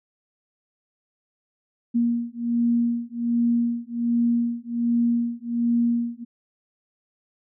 sine beating tone pair, 235.4 / 236.7 Hz, A#3 / A#3, +17 / +27 cents, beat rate 1.3 Hz, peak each -23 dBFS, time 1.94-6.25 s, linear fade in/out 20 ms, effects none

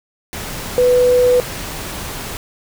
sine tone in noise, 495.7 Hz, B4, 6 cents sharp, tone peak -9 dBFS, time 0.78-1.4 s, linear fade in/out 0 ms, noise pink, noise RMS -27 dBFS, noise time 0.33-2.37 s, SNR +15 dB, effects none

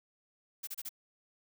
blue noise bursts, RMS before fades -40 dBFS, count 4, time 0.63-0.892 s, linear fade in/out 10 ms, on 43 ms, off 30 ms, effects none

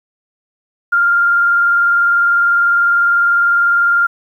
sine tone with vibrato, 1396.9 Hz, F6, in tune, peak -9 dBFS, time 0.92-4.07 s, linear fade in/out 10 ms, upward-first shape square, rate 20 Hz, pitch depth 16 cents each way, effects 8-bit

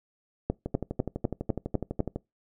two click trains, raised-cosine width 2 ms, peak -18 / -12 dBFS, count 19 / 7, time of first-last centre 0.66-2.16 / 0.5-2.004 s, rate 12 / 3.99 Hz, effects noise-tail reverb RT60 0.2 s tail -23 dB re dry

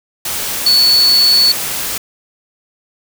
sine tone in noise, 4435 Hz, C#8, in tune, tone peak -7 dBFS, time 0.66-1.52 s, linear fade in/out 5 ms, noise white, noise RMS -20 dBFS, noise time 0.25-1.98 s, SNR +10 dB, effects none

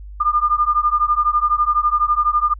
sine beating tone pair, 1201 / 1213 Hz, D6 / D#6, +38 / -44 cents, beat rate 12 Hz, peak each -17 dBFS, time 0.2-2.54 s, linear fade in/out 10 ms, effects added 50 Hz sine -32 dBFS peak until 2.59 s

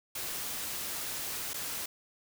white noise with dropouts, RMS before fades -37 dBFS, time 0.15-1.86 s, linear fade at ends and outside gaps 5 ms, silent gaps 1.535-1.541 s, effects none

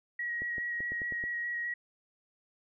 sine tone with vibrato, 1904 Hz, A#6, 36 cents sharp, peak -32 dBFS, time 0.19-1.74 s, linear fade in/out 5 ms, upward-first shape square, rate 4.8 Hz, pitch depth 11 cents each way
clicks, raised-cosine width 2 ms, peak -31 dBFS, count 7, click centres 0.42 / 0.582 / 0.805 / 0.92 / 1.018 / 1.123 / 1.239 s
effects none

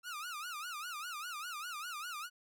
sawtooth tone with vibrato, 1318.5 Hz, E6, in tune, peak -37 dBFS, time 0.03-2.3 s, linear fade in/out 50 ms, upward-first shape sine, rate 5 Hz, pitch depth 190 cents each way, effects none

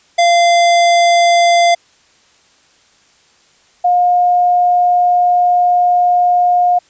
square / sine tone pair in turn, 690 / 713.1 Hz, F5 / F5, -21 / +36 cents, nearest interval minor second, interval 57 cents, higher second, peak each -8 dBFS, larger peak neither, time 0.18-1.75 / 3.84-6.79 s, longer second, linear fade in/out 10 ms, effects white hiss -51 dBFS RMS until 6.89 s + resampled to 16000 Hz

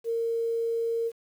sine tone with quantisation, 460.5 Hz, A#4, 21 cents flat, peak -25 dBFS, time 0.04-1.12 s, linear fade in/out 50 ms, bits 9, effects none

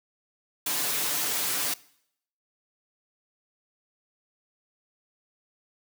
white noise with comb filter, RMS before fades -28 dBFS, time 0.66-1.74 s, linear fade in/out 5 ms, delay 6.8 ms, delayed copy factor +0.8, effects noise-tail reverb RT60 0.7 s tail -21 dB re dry + high-pass 150 Hz 12 dB/octave

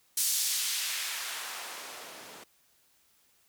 blue noise with band-pass filter sweep, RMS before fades -34 dBFS, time 0.17-2.44 s, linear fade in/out 5 ms, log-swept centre 7200 to 260 Hz, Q 0.79, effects white hiss -67 dBFS RMS until 3.48 s

